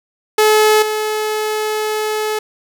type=tone with level steps; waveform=sawtooth; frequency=429.2 Hz; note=A4; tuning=43 cents flat; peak=-5 / -13 dBFS; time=0.38-2.39 s; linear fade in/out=5 ms; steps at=0.82 s; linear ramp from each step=5 ms; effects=none